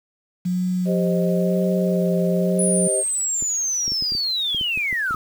sine tone with vibrato, 179.3 Hz, F3, 46 cents sharp, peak -19 dBFS, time 0.45-2.88 s, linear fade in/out 10 ms, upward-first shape sine, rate 1 Hz, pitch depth 30 cents each way
sine chord, C minor, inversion second, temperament equal, 392 / 523.3 / 622.3 Hz, G4 / C5 / Eb5, 0 / 0 / 0 cents, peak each -25 dBFS, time 0.85-3.04 s, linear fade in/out 50 ms
sine linear sweep, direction down, 9956 to 1244.5 Hz, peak -20 dBFS, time 2.59-5.15 s, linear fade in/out 2 ms
clicks, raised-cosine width 3 ms, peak -22 dBFS, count 12, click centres 3.425 / 3.879 / 3.92 / 4.024 / 4.121 / 4.151 / 4.547 / 4.612 / 4.775 / 4.928 / 5.109 / 5.145 s
effects 7-bit

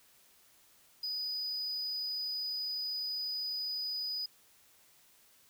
triangle tone, 4966 Hz, D#8, 4 cents flat, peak -33 dBFS, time 1.03-4.26 s, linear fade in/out 5 ms, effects white hiss -64 dBFS RMS until 5.49 s

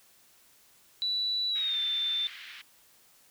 sine tone with pitch glide, 3951 to 3561 Hz, B7 to A7, 0 to +20 cents, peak -27 dBFS, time 1.02-2.27 s, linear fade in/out 0 ms, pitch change -180 cents, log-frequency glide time 1.49-1.79 s
white band-pass noise, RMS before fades -46 dBFS, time 1.55-2.62 s, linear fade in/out 10 ms, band 1600 to 3400 Hz, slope 24 dB/octave
effects white hiss -61 dBFS RMS until 3.3 s

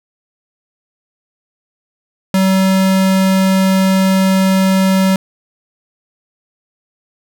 square tone, 190.4 Hz, F#3, 50 cents sharp, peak -10 dBFS, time 2.34-5.16 s, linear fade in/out 2 ms, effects none

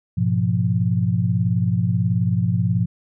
sine chord, F diminished, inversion first, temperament equal with one note detuned, 103.83 / 122.33 / 174.61 Hz, Ab2 / Cb3 / F3, 0 / -16 / 0 cents, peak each -21 dBFS, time 0.17-2.86 s, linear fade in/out 10 ms, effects none

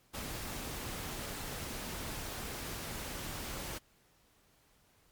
pink noise, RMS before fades -41 dBFS, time 0.13-3.79 s, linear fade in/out 20 ms, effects pink hiss -68 dBFS RMS until 5.11 s + MP3 96 kbps

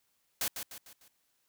white noise with echo, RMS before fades -32 dBFS, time 0.41-0.48 s, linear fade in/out 2 ms, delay 150 ms, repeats 4, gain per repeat -7 dB, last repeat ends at 1.08 s, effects white hiss -75 dBFS RMS until 1.48 s

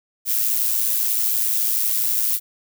violet noise with amplitude modulation, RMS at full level -18 dBFS, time 0.25-2.4 s, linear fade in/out 50 ms, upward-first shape sine, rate 112 Hz, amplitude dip 55%, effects none

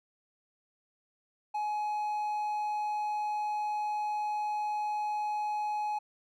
triangle tone, 842 Hz, G#5, 24 cents sharp, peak -28 dBFS, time 1.54-5.99 s, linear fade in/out 10 ms, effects none

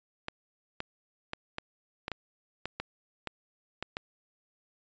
clicks, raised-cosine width 0.3 ms, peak -18 dBFS, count 11, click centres 0.284 / 0.804 / 1.334 / 1.584 / 2.081 / 2.117 / 2.656 / 2.8 / 3.273 / 3.826 / 3.969 s, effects resampled to 16000 Hz

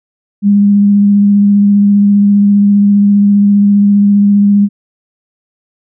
sine tone with vibrato, 202.7 Hz, G#3, 42 cents flat, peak -4 dBFS, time 0.42-4.69 s, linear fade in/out 50 ms, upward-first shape sine, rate 15 Hz, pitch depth 13 cents each way, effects none

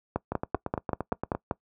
two click trains, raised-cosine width 1 ms, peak -12 / -15 dBFS, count 8 / 10, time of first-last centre 0.16-1.511 / 0.32-1.35 s, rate 5.18 / 8.74 Hz, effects noise-tail reverb RT60 0.1 s tail -22 dB re dry + high-pass 60 Hz 12 dB/octave

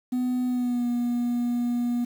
sine tone with pitch glide, 250 to 240.9 Hz, B3 to B3, +21 to -43 cents, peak -20 dBFS, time 0.12-2.05 s, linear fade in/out 10 ms, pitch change -64 cents, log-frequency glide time 0.47-0.87 s, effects tanh soft clip ceiling -22 dBFS + 8-bit

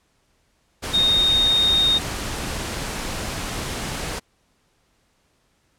sine tone in noise, 3700 Hz, A#7, 14 cents flat, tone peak -15 dBFS, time 0.93-1.99 s, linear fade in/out 20 ms, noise pink, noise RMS -28 dBFS, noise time 0.82-4.2 s, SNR +10 dB, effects pink hiss -65 dBFS RMS until 5.78 s + low-pass 10000 Hz 12 dB/octave

